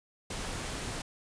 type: noise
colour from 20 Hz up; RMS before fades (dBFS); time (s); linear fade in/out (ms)
pink; -37; 0.3-1.02; 5
effects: resampled to 22050 Hz